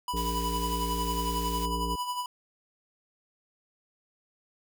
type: tone with tremolo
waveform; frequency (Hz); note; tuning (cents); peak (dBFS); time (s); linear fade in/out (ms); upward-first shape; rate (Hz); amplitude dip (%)
square; 987.8; B5; 0; -29; 0.08-2.26; 2; sine; 11; 55
type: harmonic tone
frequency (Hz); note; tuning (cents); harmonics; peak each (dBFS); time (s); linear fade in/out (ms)
57.6; A#1; -20; 1 / 3 / 5 / 7 / 8; -32 / -37 / -39 / -40 / -41; 0.13-1.96; 10
type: high-pass noise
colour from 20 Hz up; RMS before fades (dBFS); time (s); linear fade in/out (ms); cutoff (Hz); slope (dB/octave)
white; -42; 0.16-1.66; 10; 1500; 12
effects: none